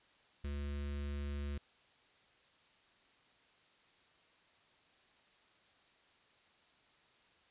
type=tone with notch filter; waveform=square; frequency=71.4 Hz; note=D2; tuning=48 cents flat; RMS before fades=-40 dBFS; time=0.44-1.58 s; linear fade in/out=5 ms; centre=800 Hz; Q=1; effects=white hiss -68 dBFS RMS until 7.5 s + resampled to 8000 Hz